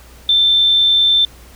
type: tone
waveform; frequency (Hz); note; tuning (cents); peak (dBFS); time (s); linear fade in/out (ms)
sine; 3555; A7; +17; -9; 0.29-1.25; 2
effects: added 60 Hz sine -40 dBFS peak until 1.55 s + pink hiss -44 dBFS RMS until 1.55 s